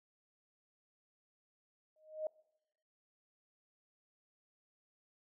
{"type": "tone with exponential growth", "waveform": "sine", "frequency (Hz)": 622.3, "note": "D#5", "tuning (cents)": 0, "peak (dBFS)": -32, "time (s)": [1.96, 2.27], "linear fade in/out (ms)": 2, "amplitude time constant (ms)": 66, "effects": ["noise-tail reverb RT60 0.9 s tail -25 dB re dry"]}